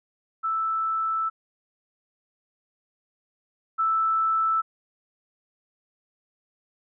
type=tone pair in turn; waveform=sine; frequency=1318.5 / 1318.5 Hz; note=E6 / E6; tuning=0 / 0 cents; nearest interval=unison; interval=0 cents; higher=neither; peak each=-23 / -20 dBFS; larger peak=second; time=0.43-1.3 / 3.78-4.62 s; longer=first; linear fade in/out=20 ms; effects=none